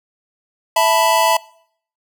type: chord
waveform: square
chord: E suspended fourth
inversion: none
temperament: equal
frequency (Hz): 659.3 / 880 / 987.8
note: E5 / A5 / B5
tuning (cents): 0 / 0 / 0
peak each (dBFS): -17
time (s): 0.76-1.37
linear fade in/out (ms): 5
effects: noise-tail reverb RT60 0.6 s tail -22 dB re dry